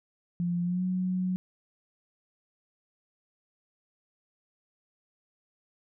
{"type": "tone with pitch glide", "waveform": "sine", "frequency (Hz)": [174.2, 183.92], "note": ["F3", "F#3"], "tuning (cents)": [-4, -10], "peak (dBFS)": -26, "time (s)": [0.4, 1.36], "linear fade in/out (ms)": 0, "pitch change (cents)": 94, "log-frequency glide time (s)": [0.63, 0.83], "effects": []}